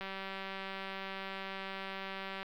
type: click train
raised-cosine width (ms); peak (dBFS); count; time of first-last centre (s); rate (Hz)
0.3; -25; 468; 0.01-2.43; 193
effects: low-pass 4000 Hz 12 dB/octave + 10-bit